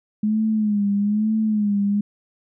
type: tone with vibrato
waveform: sine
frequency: 210 Hz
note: G#3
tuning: 19 cents sharp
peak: -17 dBFS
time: 0.23-2.01 s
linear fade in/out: 5 ms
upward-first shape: sine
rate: 1.1 Hz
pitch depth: 75 cents each way
effects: none